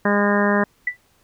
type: harmonic tone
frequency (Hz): 204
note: G#3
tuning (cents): -31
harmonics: 1 / 2 / 3 / 4 / 5 / 6 / 7 / 8 / 9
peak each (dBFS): -19 / -23 / -23 / -29 / -25 / -29 / -31 / -25 / -26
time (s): 0.05-0.64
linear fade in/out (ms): 5
type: tone with exponential decay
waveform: sine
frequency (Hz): 1975.5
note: B6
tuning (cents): 0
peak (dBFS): -15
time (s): 0.87-0.97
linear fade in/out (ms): 5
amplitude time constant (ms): 21
effects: pink hiss -60 dBFS RMS until 1.23 s